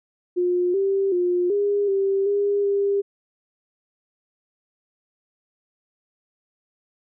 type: tone with pitch steps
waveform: sine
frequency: 356.8 / 391.3 / 355.6 / 406.6 / 391.2 / 405 / 400.2 Hz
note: F4 / G4 / F4 / G#4 / G4 / G#4 / G4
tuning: +37 / -3 / +31 / -37 / -4 / -43 / +36 cents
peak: -18 dBFS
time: 0.36-3.02 s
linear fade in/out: 20 ms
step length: 380 ms
effects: none